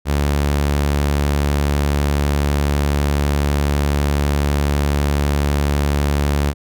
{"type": "tone", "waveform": "sawtooth", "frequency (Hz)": 72, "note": "D2", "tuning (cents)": -34, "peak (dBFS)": -11, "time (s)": [0.05, 6.54], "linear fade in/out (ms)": 50, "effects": []}